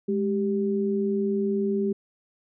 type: tone pair together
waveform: sine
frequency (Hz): 207.7 / 392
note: G#3 / G4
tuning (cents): 0 / 0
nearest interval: major seventh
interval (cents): 1100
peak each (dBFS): -25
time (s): 0.08-1.93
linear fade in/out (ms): 10
effects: none